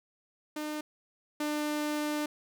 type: tone pair in turn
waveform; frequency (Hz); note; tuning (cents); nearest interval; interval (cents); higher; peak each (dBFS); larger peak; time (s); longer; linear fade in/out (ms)
sawtooth; 302.8 / 299.1; D#4 / D4; -47 / +32; unison; 21; first; -30 / -26; second; 0.56-0.81 / 1.4-2.26; second; 5
effects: none